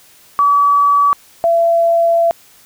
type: tone pair in turn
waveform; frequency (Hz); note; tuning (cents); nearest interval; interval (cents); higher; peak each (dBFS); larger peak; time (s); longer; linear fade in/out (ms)
sine; 1144 / 674; D6 / E5; -46 / +38; major sixth; 916; first; -8 / -9; first; 0.39-1.13 / 1.44-2.31; second; 0
effects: white hiss -46 dBFS RMS until 2.65 s